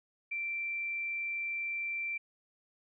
sine tone, 2349 Hz, D7, in tune, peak -33 dBFS, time 0.31-2.18 s, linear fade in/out 10 ms, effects none

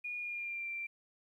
sine tone with pitch glide, 2441 to 2358 Hz, D#7 to D7, -34 to +6 cents, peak -37 dBFS, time 0.04-0.87 s, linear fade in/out 10 ms, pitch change -60 cents, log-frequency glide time 0.17-0.68 s, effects 12-bit

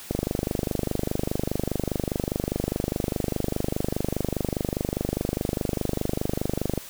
click train, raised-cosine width 2 ms, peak -11 dBFS, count 167, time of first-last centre 0.11-6.777 s, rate 24.9 Hz, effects white hiss -42 dBFS RMS until 6.89 s

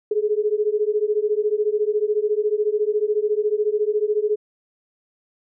sine beating tone pair, 415.3 / 429.3 Hz, G#4 / A4, 0 / -43 cents, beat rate 14 Hz, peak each -21 dBFS, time 0.11-4.36 s, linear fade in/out 5 ms, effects none

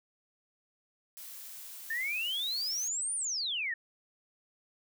blue noise, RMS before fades -46 dBFS, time 1.17-2.88 s, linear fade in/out 0 ms
sine exponential two-way sweep, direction up then down, 1760 to 9620 to 1760 Hz, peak -31 dBFS, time 1.9-3.74 s, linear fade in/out 5 ms, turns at 3.15 s
effects none

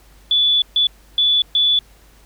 sine tone bursts at uneven times, 3455 Hz, A7, 32 cents flat, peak -12 dBFS, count 4, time 0.31-0.62 / 0.76-0.87 / 1.18-1.42 / 1.55-1.79 s, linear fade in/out 2 ms, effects added 50 Hz sine -47 dBFS peak until 2.25 s + pink hiss -52 dBFS RMS until 2.25 s

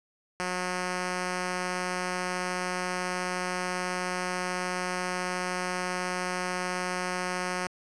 5% pulse tone, 181.4 Hz, F#3, 34 cents flat, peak -18 dBFS, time 0.4-7.67 s, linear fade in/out 0 ms, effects resampled to 22050 Hz + 8-bit

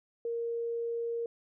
sine tone, 466.2 Hz, A#4, in tune, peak -31 dBFS, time 0.25-1.26 s, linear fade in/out 2 ms, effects none

